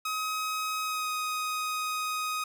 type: tone with pitch glide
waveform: sawtooth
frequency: 1267 to 1252.4 Hz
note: D#6 to D#6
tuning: +31 to +11 cents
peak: -26 dBFS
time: 0.05-2.44 s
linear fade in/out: 5 ms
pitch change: -20 cents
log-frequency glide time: 0.84-1.09 s
effects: none